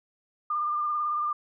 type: tone with vibrato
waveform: sine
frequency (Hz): 1201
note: D6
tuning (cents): +38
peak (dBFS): -25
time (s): 0.5-1.33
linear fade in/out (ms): 5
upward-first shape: sine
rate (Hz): 18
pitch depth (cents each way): 25
effects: none